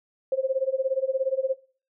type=tone with tremolo; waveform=sine; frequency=530 Hz; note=C5; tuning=22 cents sharp; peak=-19 dBFS; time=0.32-1.54 s; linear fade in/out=2 ms; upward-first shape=sine; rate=17 Hz; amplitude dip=95%; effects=noise-tail reverb RT60 0.4 s tail -20 dB re dry